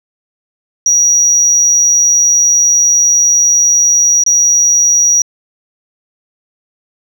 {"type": "tone with dropouts", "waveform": "sine", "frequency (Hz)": 5770, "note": "F#8", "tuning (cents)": -44, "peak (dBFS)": -5, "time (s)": [0.86, 5.22], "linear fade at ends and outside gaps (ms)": 2, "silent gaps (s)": [4.237, 4.263], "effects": ["tanh soft clip ceiling -2 dBFS"]}